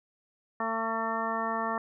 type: harmonic tone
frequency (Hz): 225.1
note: A3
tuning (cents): +40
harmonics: 1 / 2 / 3 / 4 / 5 / 6 / 8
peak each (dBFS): -37 / -39 / -35 / -35 / -33 / -38 / -38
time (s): 0.6-1.78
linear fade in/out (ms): 2
effects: none